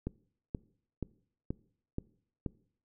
click train, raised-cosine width 3 ms, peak -21 dBFS, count 6, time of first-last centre 0.07-2.462 s, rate 2.09 Hz, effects noise-tail reverb RT60 0.6 s tail -22 dB re dry

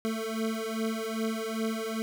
25% pulse beating tone pair, 221 / 223.5 Hz, A3 / A3, +8 / +27 cents, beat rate 2.5 Hz, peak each -29 dBFS, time 0.05-2.02 s, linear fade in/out 0 ms, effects none

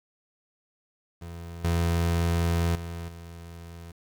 30% pulse tone with level steps, 84.6 Hz, E2, 45 cents sharp, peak -36 / -20 / -31 / -37 dBFS, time 1.21-3.92 s, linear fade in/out 10 ms, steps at 1.64 / 2.75 / 3.08 s, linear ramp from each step 5 ms, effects 9-bit

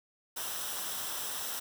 white noise with comb filter, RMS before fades -37 dBFS, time 0.36-1.6 s, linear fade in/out 10 ms, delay 0.44 ms, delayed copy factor -0.55, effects none

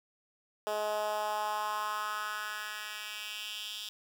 10% pulse tone with high-pass filter sweep, 211.4 Hz, G#3, 31 cents sharp, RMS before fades -36 dBFS, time 0.67-3.89 s, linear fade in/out 0 ms, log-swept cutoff 530 to 3600 Hz, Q 2.9, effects none

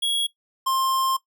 square tone pair in turn, 3322 / 1057 Hz, G#7 / C6, 0 / +17 cents, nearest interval octave + minor sixth, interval 1983 cents, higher first, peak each -21 dBFS, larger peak neither, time 0.02-0.27 / 0.66-1.17 s, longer second, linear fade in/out 10 ms, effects noise-tail reverb RT60 0.1 s tail -17 dB re dry

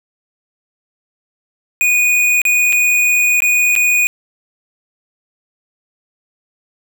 square tone with dropouts, 2468 Hz, D#7, 15 cents flat, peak -11 dBFS, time 1.81-4.07 s, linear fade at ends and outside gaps 0 ms, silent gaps 2.417-2.452 / 2.725-2.729 / 3.404-3.421 / 3.753-3.762 s, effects none

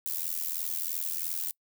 violet noise with amplitude modulation, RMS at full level -29 dBFS, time 0.06-1.51 s, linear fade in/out 0 ms, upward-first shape sine, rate 83 Hz, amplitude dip 90%, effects noise-tail reverb RT60 0.1 s tail -26 dB re dry

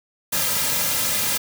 white noise with comb filter, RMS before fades -22 dBFS, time 0.32-1.38 s, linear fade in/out 10 ms, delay 2.7 ms, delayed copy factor -0.75, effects none

